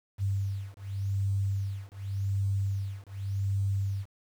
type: beating tone pair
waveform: sine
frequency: 98 / 98.87 Hz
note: G2 / G2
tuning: 0 / +15 cents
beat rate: 0.87 Hz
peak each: -31 dBFS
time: 0.18-4.06 s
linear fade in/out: 50 ms
effects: 9-bit